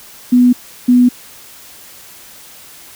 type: tone pair in turn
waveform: sine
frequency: 246.9 / 246.9 Hz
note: B3 / B3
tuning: 0 / 0 cents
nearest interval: unison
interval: 0 cents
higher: neither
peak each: -5 dBFS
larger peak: neither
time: 0.32-0.53 / 0.88-1.09 s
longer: neither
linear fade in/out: 10 ms
effects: white hiss -38 dBFS RMS until 2.95 s